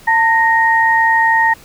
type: tone pair together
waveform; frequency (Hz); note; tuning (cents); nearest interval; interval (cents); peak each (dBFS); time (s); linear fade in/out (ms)
sine; 898 / 1864.7; A5 / A#6; +35 / 0; octave + minor second; 1265; -12; 0.07-1.54; 10
effects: pink hiss -42 dBFS RMS until 1.64 s